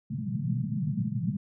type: band-pass noise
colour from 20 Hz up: pink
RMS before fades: -30 dBFS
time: 0.1-1.37 s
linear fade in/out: 10 ms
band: 110 to 220 Hz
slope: 96 dB/octave
effects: none